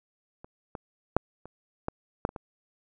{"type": "clicks", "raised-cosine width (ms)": 1, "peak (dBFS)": [-30, -22, -6, -29, -15, -10, -26, -23], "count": 8, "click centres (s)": [0.445, 0.752, 1.166, 1.456, 1.884, 2.251, 2.291, 2.362], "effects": []}